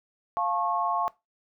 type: chord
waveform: sine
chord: F augmented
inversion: none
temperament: just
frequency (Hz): 698.5 / 873.1 / 1091.3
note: F5 / A5 / C#6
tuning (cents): 0 / -14 / -27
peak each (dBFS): -29 / -30 / -28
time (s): 0.37-1.08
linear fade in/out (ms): 0
effects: noise-tail reverb RT60 0.2 s tail -19 dB re dry